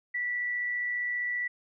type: tone with amplitude modulation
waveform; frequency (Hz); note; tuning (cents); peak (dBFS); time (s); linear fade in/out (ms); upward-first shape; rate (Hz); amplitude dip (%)
sine; 1959; B6; -15; -27; 0.14-1.48; 10; sine; 115; 30
effects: none

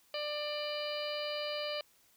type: harmonic tone with a mistuned harmonic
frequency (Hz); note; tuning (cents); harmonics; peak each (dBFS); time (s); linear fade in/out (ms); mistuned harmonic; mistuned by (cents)
594; D5; +20; 1 / 2 / 3 / 4 / 5 / 6 / 7 / 8; -37 / -46 / -49 / -45 / -42 / -52 / -46 / -45; 0.14-1.81; 2; 6; +97
effects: white hiss -67 dBFS RMS until 2.16 s

